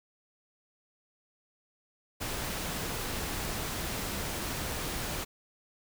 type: noise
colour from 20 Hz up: pink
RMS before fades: -35 dBFS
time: 2.2-5.25 s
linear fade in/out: 20 ms
effects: none